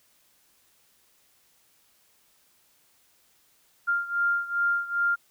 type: beating tone pair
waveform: sine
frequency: 1396.9 / 1399.4 Hz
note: F6 / F6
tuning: 0 / +3 cents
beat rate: 2.5 Hz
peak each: -25 / -28 dBFS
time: 3.87-5.16 s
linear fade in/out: 20 ms
effects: white hiss -64 dBFS RMS until 5.3 s